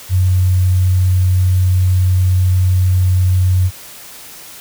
sine tone with sample-and-hold, 92 Hz, F#2, 9 cents flat, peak -9 dBFS, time 0.09-3.71 s, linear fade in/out 50 ms, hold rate 11025 Hz, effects white hiss -35 dBFS RMS until 4.6 s

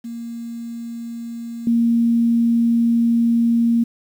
sine tone with level steps, 233.1 Hz, A#3, in tune, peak -27 / -13 dBFS, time 0.04-3.84 s, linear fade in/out 10 ms, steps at 1.67 s, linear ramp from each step 2 ms, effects 8-bit

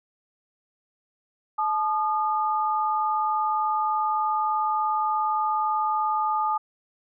sine tone pair together, 863 / 1219.6 Hz, A5 / D#6, -34 / -35 cents, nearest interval tritone, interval 599 cents, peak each -24 / -25 dBFS, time 1.58-6.58 s, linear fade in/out 10 ms, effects none

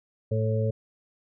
harmonic tone, 110 Hz, A2, in tune, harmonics 1 / 2 / 4 / 5, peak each -24 / -34 / -31 / -31 dBFS, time 0.31-0.71 s, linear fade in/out 10 ms, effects none

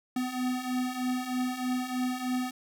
square beating tone pair, 250.2 / 253.4 Hz, B3 / B3, +23 / +45 cents, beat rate 3.2 Hz, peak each -35 / -31 dBFS, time 0.16-2.51 s, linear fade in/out 5 ms, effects none

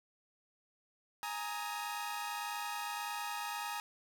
sawtooth chord, Ab suspended second, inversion none, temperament equal with one note detuned, 830.6 / 932.3 / 1260.4 Hz, Ab5 / Bb5 / Eb6, 0 / 0 / +22 cents, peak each -38 / -38 / -40 dBFS, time 1.23-3.8 s, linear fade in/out 0 ms, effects none

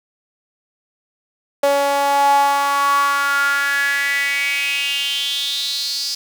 sawtooth tone with high-pass filter sweep, 281.1 Hz, C#4, 24 cents sharp, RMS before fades -18 dBFS, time 1.63-6.15 s, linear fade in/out 5 ms, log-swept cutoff 610 to 4900 Hz, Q 7.1, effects 7-bit

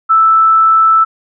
sine tone, 1318.5 Hz, E6, in tune, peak -5 dBFS, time 0.09-1.05 s, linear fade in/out 20 ms, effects none

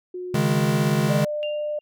sine tone with pitch glide, 362.1 to 365.3 Hz, F#4 to F#4, -37 to -22 cents, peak -29 dBFS, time 0.14-1.09 s, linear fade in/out 5 ms, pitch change +15 cents, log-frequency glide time 0.37-0.71 s
square chord, C# suspended second, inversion none, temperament equal, 138.59 / 155.56 / 207.7 Hz, C#3 / D#3 / G#3, 0 / 0 / 0 cents, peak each -24 dBFS, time 0.34-1.25 s, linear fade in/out 5 ms
sine tone, 598 Hz, D5, 31 cents sharp, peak -24 dBFS, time 1.09-1.79 s, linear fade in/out 5 ms
sine tone with exponential decay, 2793 Hz, F7, 1 cent flat, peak -29 dBFS, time 1.43-1.81 s, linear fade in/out 0 ms, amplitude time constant 81 ms
effects none

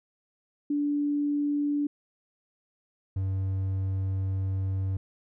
sine / triangle tone pair in turn, 290.6 / 95.72 Hz, D4 / G2, -18 / -41 cents, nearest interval octave + perfect fifth, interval 1923 cents, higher first, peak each -24 dBFS, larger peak neither, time 0.7-1.87 / 3.16-4.97 s, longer second, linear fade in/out 5 ms, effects none

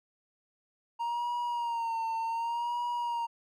triangle tone with vibrato, 932.3 Hz, A#5, in tune, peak -28 dBFS, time 0.99-3.27 s, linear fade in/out 20 ms, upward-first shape sine, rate 0.67 Hz, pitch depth 54 cents each way, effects none

